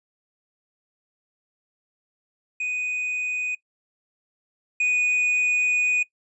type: tone pair in turn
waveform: triangle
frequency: 2489 / 2476 Hz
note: D#7 / D#7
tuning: 0 / -9 cents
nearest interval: unison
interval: 9 cents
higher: first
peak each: -23 / -17 dBFS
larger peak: second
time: 2.6-3.55 / 4.8-6.03 s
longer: second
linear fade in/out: 5 ms
effects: noise-tail reverb RT60 0.1 s tail -21 dB re dry + resampled to 22050 Hz